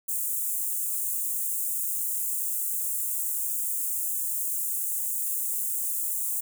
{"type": "high-pass noise", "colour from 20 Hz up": "white", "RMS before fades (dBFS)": -29, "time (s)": [0.08, 6.41], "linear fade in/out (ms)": 10, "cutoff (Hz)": 7300, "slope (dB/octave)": 48, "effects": []}